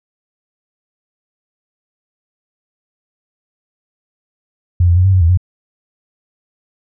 sine tone with pitch steps, 88.2 / 86.3 / 91 / 96.2 / 92.9 / 82.5 / 90.9 Hz, F2 / F2 / F#2 / G2 / F#2 / E2 / F#2, +18 / -20 / -28 / -32 / +7 / +2 / -30 cents, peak -7 dBFS, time 4.8-5.374 s, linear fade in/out 5 ms, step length 82 ms, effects none

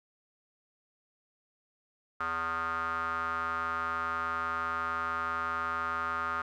square tone with band-pass filter, 82.41 Hz, E2, in tune, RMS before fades -33 dBFS, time 2.2-6.42 s, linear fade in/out 5 ms, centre 1300 Hz, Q 9.8, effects none

